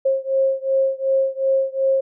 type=beating tone pair; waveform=sine; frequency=535 / 537.7 Hz; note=C5 / C5; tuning=+38 / +47 cents; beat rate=2.7 Hz; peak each=-19 / -20 dBFS; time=0.05-2.01 s; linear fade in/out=10 ms; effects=none